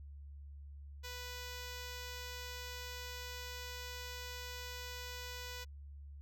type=tone; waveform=5% pulse; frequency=493.8 Hz; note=B4; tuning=in tune; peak=-33 dBFS; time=1.03-5.65 s; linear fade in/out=20 ms; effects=added 71 Hz sine -48 dBFS peak until 6.21 s